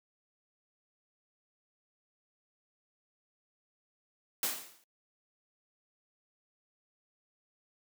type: noise with exponential decay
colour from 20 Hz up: white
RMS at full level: -29 dBFS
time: 4.43-4.84 s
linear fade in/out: 2 ms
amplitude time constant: 87 ms
effects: noise-tail reverb RT60 0.1 s tail -25 dB re dry + high-pass 200 Hz 12 dB/octave